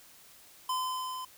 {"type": "tone with level ramp", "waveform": "square", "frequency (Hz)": 1023, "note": "C6", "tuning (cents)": -39, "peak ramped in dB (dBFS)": [-29, -38], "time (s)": [0.69, 1.25], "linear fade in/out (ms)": 5, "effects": ["white hiss -56 dBFS RMS until 1.37 s"]}